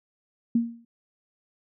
sine tone with exponential decay, 233.1 Hz, A#3, in tune, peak -16 dBFS, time 0.55-0.85 s, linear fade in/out 5 ms, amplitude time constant 64 ms, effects none

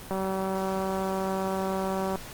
click train, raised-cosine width 1 ms, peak -17 dBFS, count 392, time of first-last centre 0.11-2.157 s, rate 191 Hz, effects pink hiss -43 dBFS RMS until 2.33 s + Opus 32 kbps

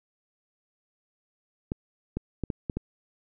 clicks, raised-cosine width 3 ms, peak -16 dBFS, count 6, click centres 1.719 / 2.17 / 2.437 / 2.502 / 2.698 / 2.77 s, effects none

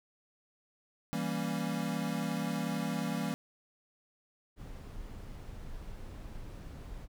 square chord, E diminished seventh, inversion none, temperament equal, 164.81 / 196 / 233.1 / 277.2 Hz, E3 / G3 / Bb3 / Db4, 0 / 0 / 0 / 0 cents, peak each -38 / -38 / -38 / -41 dBFS, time 1.13-3.34 s, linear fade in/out 0 ms
brown noise, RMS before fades -44 dBFS, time 4.56-7.08 s, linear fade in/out 50 ms
effects none

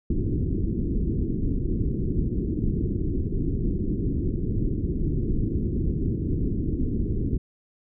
pink low-pass noise, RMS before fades -25 dBFS, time 0.1-7.38 s, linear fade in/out 5 ms, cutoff 380 Hz, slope 48 dB/octave, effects none

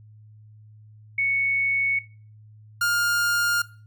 sine / 45% pulse tone pair in turn, 2217 / 1411.2 Hz, C#7 / F6, 0 / +18 cents, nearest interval minor sixth, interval 782 cents, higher first, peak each -20 dBFS, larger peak neither, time 1.18-1.99 / 2.81-3.62 s, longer neither, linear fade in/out 5 ms, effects noise-tail reverb RT60 0.4 s tail -19 dB re dry + added 107 Hz sine -46 dBFS peak until 3.86 s

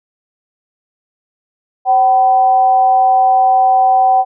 sine tone with amplitude modulation, 763 Hz, G5, 47 cents flat, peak -5 dBFS, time 1.85-4.25 s, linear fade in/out 50 ms, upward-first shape sine, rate 231 Hz, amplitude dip 45%, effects none

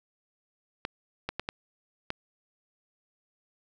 clicks, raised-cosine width 0.3 ms, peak -15 dBFS, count 5, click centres 0.851 / 1.29 / 1.396 / 1.489 / 2.104 s, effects none

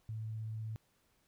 sine tone with vibrato, 110 Hz, A2, in tune, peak -38 dBFS, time 0.09-0.76 s, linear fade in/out 0 ms, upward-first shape square, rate 16 Hz, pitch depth 8 cents each way, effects pink hiss -74 dBFS RMS until 1.27 s

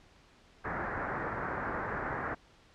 white low-pass noise, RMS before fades -36 dBFS, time 0.64-2.35 s, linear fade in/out 10 ms, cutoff 1800 Hz, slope 48 dB/octave, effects pink hiss -61 dBFS RMS until 2.74 s + low-pass 5000 Hz 12 dB/octave

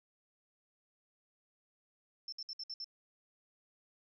sine tone bursts, 5340 Hz, E8, 22 cents sharp, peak -40 dBFS, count 6, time 2.28-2.844 s, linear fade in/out 2 ms, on 44 ms, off 60 ms, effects none

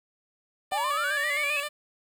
10% pulse tone with vibrato, 582 Hz, D5, 16 cents flat, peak -22 dBFS, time 0.71-1.69 s, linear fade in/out 20 ms, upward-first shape square, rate 7.6 Hz, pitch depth 39 cents each way
sine linear sweep, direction up, 734 to 2644 Hz, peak -26 dBFS, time 0.72-1.6 s, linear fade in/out 0 ms
effects 10-bit

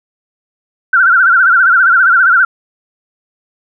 sine tone with vibrato, 1455 Hz, F#6, 29 cents flat, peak -5 dBFS, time 0.93-2.45 s, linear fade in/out 5 ms, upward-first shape sine, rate 15 Hz, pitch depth 120 cents each way, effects none

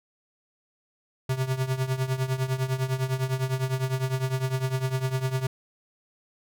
square tone with tremolo, 130.81 Hz, C3, in tune, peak -22 dBFS, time 1.29-5.47 s, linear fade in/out 5 ms, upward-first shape triangle, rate 9.9 Hz, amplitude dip 85%, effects none

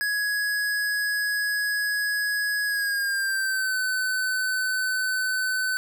square tone with pitch glide, 1671 to 1514.7 Hz, G#6 to F#6, +10 to +40 cents, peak -24 dBFS, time 0.01-5.77 s, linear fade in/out 0 ms, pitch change -170 cents, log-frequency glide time 2.66-3.77 s, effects none

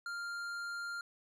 sine tone with tanh clipping, 1396.9 Hz, F6, in tune, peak -40 dBFS, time 0.06-1.01 s, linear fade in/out 2 ms, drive 12 dB, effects none

